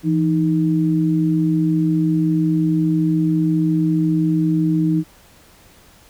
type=tone pair together; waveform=sine; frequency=166.3 / 311.9 Hz; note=E3 / D#4; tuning=+16 / +4 cents; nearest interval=major seventh; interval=1088 cents; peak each=-17 dBFS; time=0.03-5.04 s; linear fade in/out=50 ms; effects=pink hiss -49 dBFS RMS until 6.09 s